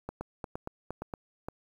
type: two click trains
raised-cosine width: 1 ms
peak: -22 / -22 dBFS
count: 5 / 4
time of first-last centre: 0.21-1.138 / 0.09-1.485 s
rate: 4.31 / 2.15 Hz
effects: 9-bit